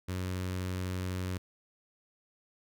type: tone with notch filter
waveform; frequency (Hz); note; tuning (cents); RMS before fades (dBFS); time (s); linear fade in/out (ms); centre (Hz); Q
sawtooth; 92; F#2; -9; -35; 0.08-1.38; 10; 750; 2
effects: none